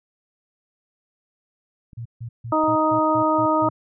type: clicks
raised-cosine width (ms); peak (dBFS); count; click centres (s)
5; -32; 2; 1.932 / 2.638
type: tone bursts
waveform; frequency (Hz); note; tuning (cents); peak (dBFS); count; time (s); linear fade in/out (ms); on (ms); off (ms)
sine; 116.54; A#2; 0; -29; 8; 1.97-3.7; 10; 85; 150
type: harmonic tone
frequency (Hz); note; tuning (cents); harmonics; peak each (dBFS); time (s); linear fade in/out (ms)
311.9; D#4; +4; 1 / 2 / 3 / 4; -22 / -22 / -22 / -22; 2.52-3.69; 5
effects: none